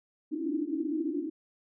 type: band-pass noise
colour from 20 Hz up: white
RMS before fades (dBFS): -32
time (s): 0.31-1.3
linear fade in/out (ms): 10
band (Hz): 280 to 330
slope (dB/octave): 96
effects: none